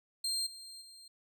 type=tone with level steps; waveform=30% pulse; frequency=4186 Hz; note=C8; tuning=in tune; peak=-29 / -44 / -49 dBFS; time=0.24-1.08 s; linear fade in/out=5 ms; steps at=0.46 / 0.81 s; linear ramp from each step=10 ms; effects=none